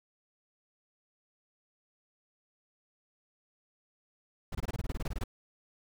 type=noise bursts; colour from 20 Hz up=brown; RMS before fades=-33 dBFS; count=14; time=4.52-5.239 s; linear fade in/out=5 ms; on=30 ms; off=23 ms; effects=none